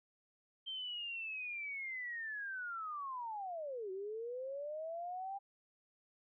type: linear two-way sweep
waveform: sine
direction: down then up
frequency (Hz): 3149 to 370 to 800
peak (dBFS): -40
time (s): 0.66-5.39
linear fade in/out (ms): 20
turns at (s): 3.91
effects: none